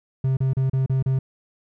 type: tone bursts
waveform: triangle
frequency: 132.3 Hz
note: C3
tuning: 20 cents sharp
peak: -16 dBFS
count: 6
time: 0.24-1.19 s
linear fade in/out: 5 ms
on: 130 ms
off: 34 ms
effects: none

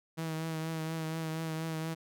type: tone with vibrato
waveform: sawtooth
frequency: 160.6 Hz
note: E3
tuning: 45 cents flat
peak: -30 dBFS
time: 0.17-1.95 s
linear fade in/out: 20 ms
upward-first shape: triangle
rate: 4.2 Hz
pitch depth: 32 cents each way
effects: none

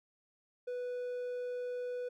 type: tone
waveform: triangle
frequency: 493.7 Hz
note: B4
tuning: 1 cent flat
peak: -34 dBFS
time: 0.67-2.09 s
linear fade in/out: 10 ms
effects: none

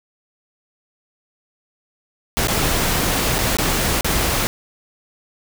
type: noise with dropouts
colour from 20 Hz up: pink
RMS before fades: -19 dBFS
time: 2.37-4.47 s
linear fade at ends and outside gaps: 0 ms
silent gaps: 2.472-2.483 / 3.383-3.388 / 3.569-3.585 / 4.009-4.045 s
effects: none

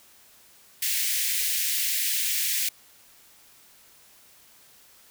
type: high-pass noise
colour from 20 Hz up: white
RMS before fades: -26 dBFS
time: 0.82-2.69 s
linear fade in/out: 5 ms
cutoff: 1800 Hz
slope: 48 dB/octave
effects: white hiss -55 dBFS RMS until 5.1 s

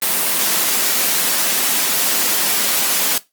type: high-pass noise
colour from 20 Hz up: white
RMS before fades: -17 dBFS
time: 0.02-3.18 s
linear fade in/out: 2 ms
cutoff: 160 Hz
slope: 48 dB/octave
effects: noise-tail reverb RT60 0.2 s tail -18 dB re dry + Opus 24 kbps

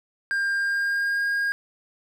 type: tone with pitch glide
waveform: triangle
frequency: 1600 to 1625.1 Hz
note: G6 to G#6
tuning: +35 to -38 cents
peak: -20 dBFS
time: 0.31-1.52 s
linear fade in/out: 0 ms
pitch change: +27 cents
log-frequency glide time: 0.55-1.26 s
effects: none

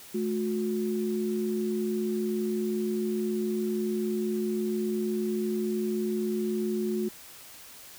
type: tone pair together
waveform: sine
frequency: 215.5 / 362.4 Hz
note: A3 / F#4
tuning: -36 / -36 cents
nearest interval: major sixth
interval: 900 cents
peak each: -29 / -29 dBFS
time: 0.14-7.09 s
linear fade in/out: 10 ms
effects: white hiss -48 dBFS RMS until 7.98 s

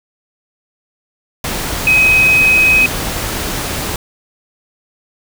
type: tone in noise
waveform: sine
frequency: 2529 Hz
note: D#7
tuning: 28 cents sharp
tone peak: -7 dBFS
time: 1.87-2.86 s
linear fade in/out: 2 ms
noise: pink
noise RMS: -20 dBFS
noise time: 1.44-3.96 s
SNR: +10 dB
effects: none

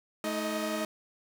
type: tone cluster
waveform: sawtooth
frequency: 217.2 / 317.5 / 624 Hz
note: A3 / D#4 / D#5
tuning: -22 / +35 / +5 cents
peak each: -31 / -32 / -30 dBFS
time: 0.24-0.85 s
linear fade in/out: 2 ms
effects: 10-bit

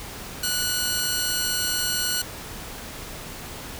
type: tone pair together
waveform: 10% pulse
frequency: 1471 / 4168 Hz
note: F#6 / C8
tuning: -11 / -7 cents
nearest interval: octave + tritone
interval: 1804 cents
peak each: -17 / -20 dBFS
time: 0.43-2.22 s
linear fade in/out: 5 ms
effects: pink hiss -37 dBFS RMS until 3.79 s

